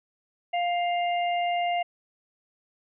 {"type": "harmonic tone", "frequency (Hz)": 701, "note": "F5", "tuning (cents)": 6, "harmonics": [1, 3, 4], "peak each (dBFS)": [-24, -34, -36], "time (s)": [0.53, 1.83], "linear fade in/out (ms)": 10, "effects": []}